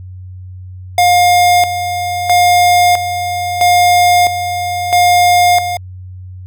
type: tone with tremolo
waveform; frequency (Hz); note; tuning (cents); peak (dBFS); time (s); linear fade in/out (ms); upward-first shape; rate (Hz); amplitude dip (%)
square; 710; F5; +28; -7; 0.98-5.77; 2; square; 0.76; 65
effects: added 92 Hz sine -27 dBFS peak until 6.46 s